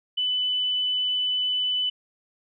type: tone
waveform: sine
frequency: 2997 Hz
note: F#7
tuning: 22 cents sharp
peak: -22 dBFS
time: 0.17-1.9 s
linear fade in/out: 10 ms
effects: none